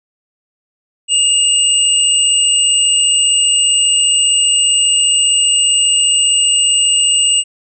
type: tone pair together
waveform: sine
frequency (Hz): 2837 / 8018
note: F7 / B8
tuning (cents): +27 / +25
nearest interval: octave + tritone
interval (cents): 1798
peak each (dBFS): -12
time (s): 1.08-7.44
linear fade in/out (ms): 50
effects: none